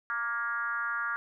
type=tone with frequency modulation; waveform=sine; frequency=1410 Hz; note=F6; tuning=16 cents sharp; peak=-29 dBFS; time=0.1-1.16 s; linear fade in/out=0 ms; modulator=242 Hz; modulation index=1.2; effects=none